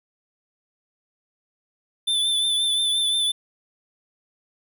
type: tone with vibrato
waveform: square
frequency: 3521 Hz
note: A7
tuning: in tune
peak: -20 dBFS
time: 2.07-3.32 s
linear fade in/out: 10 ms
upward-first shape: triangle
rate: 5.7 Hz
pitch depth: 37 cents each way
effects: none